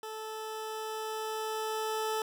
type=tone with level ramp; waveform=20% pulse; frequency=437 Hz; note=A4; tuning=12 cents flat; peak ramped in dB=-34 to -25 dBFS; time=0.03-2.22 s; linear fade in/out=2 ms; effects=none